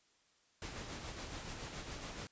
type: noise with tremolo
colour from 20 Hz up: pink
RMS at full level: -44 dBFS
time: 0.62-2.27 s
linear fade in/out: 0 ms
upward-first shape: sine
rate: 7.1 Hz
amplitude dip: 40%
effects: white hiss -72 dBFS RMS until 2.31 s + resampled to 16000 Hz